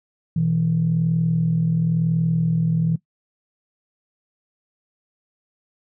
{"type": "tone pair together", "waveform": "sine", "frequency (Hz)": [122.4, 163.38], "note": ["B2", "E3"], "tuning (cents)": [-15, -15], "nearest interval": "perfect fourth", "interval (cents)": 500, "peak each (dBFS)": [-24, -17], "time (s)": [0.36, 2.96], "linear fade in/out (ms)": 5, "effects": ["noise-tail reverb RT60 0.1 s tail -18 dB re dry", "tanh soft clip ceiling -10 dBFS"]}